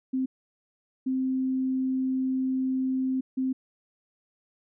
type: tone bursts at uneven times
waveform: sine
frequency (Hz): 261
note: C4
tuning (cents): -4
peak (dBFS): -24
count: 3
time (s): 0.13-0.26 / 1.06-3.21 / 3.37-3.53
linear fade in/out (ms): 10
effects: none